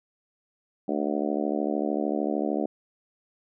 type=harmonic tone; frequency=73.3 Hz; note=D2; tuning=3 cents flat; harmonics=3 / 4 / 5 / 6 / 7 / 8 / 9 / 10; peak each=-31 / -29 / -32 / -35 / -36 / -34 / -35 / -37 dBFS; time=0.88-2.66 s; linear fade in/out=5 ms; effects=none